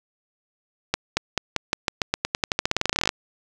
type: accelerating click train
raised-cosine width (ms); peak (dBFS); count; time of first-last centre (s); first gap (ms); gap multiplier
0.2; -3; 27; 0.94-3.091; 230; 0.9
effects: none